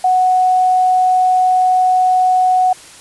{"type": "tone", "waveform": "sine", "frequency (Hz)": 739, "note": "F#5", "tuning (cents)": -2, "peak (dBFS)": -9, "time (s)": [0.04, 2.73], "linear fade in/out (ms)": 5, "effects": ["white hiss -38 dBFS RMS until 3 s", "resampled to 24000 Hz"]}